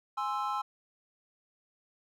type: chord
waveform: triangle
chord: Ab augmented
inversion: none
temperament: equal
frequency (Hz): 830.6 / 1046.5 / 1318.5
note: Ab5 / C6 / E6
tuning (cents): 0 / 0 / 0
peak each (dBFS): -33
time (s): 0.17-0.62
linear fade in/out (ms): 10
effects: none